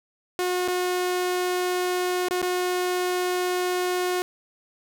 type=tone with dropouts; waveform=sawtooth; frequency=361.6 Hz; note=F#4; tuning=40 cents flat; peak=-19 dBFS; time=0.39-4.22 s; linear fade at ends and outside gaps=0 ms; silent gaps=0.678-0.683 / 2.285-2.309 / 2.417-2.427 s; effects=none